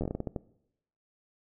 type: slowing click train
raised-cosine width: 2 ms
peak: -19 dBFS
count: 10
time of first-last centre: 0.01-0.362 s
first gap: 11 ms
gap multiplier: 1.3
effects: noise-tail reverb RT60 0.8 s tail -20 dB re dry